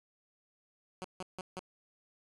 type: tone bursts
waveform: 10% pulse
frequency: 185 Hz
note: F#3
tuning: in tune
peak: -31 dBFS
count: 4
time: 1.02-1.592 s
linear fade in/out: 0 ms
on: 23 ms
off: 160 ms
effects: resampled to 24000 Hz